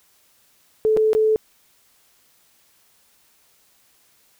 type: tone with dropouts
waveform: sine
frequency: 435.3 Hz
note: A4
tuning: 19 cents flat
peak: -14 dBFS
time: 0.85-1.36 s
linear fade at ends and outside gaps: 0 ms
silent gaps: 0.966-0.972 / 1.132-1.15 s
effects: white hiss -59 dBFS RMS until 4.39 s